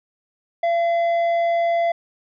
sine tone with tanh clipping, 680 Hz, F5, 46 cents flat, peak -18 dBFS, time 0.63-1.92 s, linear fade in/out 5 ms, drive 7 dB, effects none

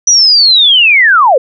sine linear sweep, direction down, 5940 to 466.2 Hz, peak -3 dBFS, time 0.07-1.38 s, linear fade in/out 5 ms, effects none

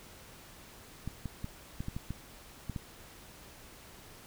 clicks, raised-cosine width 5 ms, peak -24 dBFS, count 9, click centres 1.076 / 1.257 / 1.444 / 1.805 / 1.884 / 1.965 / 2.106 / 2.697 / 2.762 s, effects pink hiss -53 dBFS RMS until 4.26 s

